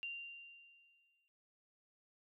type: tone with exponential decay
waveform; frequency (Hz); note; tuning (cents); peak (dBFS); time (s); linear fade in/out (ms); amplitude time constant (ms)
sine; 2777; F7; -10; -39; 0.03-1.28; 0; 270
effects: noise-tail reverb RT60 0.9 s tail -24 dB re dry